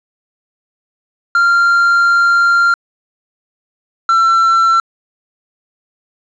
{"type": "tone pair in turn", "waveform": "triangle", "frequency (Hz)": [1388, 1347.7], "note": ["F6", "E6"], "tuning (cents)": [-11, 38], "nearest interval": "minor second", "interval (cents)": 51, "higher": "first", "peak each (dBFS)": -6, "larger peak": "neither", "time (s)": [[1.35, 2.74], [4.09, 4.8]], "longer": "first", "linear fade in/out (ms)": 2, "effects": ["resampled to 16000 Hz", "7-bit"]}